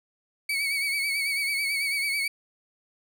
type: tone with vibrato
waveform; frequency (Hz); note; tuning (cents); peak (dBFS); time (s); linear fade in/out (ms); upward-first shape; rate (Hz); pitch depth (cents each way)
35% pulse; 2245; C#7; +21; -23; 0.49-2.28; 5; triangle; 9.1; 62
effects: none